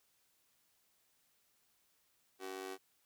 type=tone with amplitude modulation; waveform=sawtooth; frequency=379 Hz; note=F#4; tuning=42 cents sharp; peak=-35 dBFS; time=2.39-2.78 s; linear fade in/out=50 ms; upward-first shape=sine; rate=96.6 Hz; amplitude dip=90%; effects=white hiss -75 dBFS RMS until 3.05 s